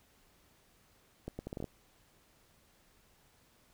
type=accelerating click train; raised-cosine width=2 ms; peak=-26 dBFS; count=8; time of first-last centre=1.28-1.642 s; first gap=110 ms; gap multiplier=0.73; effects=pink hiss -67 dBFS RMS until 3.73 s